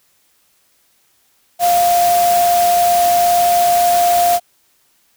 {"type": "tone in noise", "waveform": "sine", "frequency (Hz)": 701, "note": "F5", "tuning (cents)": 6, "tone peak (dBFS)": -10, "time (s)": [1.59, 4.4], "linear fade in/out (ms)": 50, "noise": "white", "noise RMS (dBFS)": -22, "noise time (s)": [1.59, 4.4], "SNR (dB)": 9, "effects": ["white hiss -58 dBFS RMS until 5.16 s"]}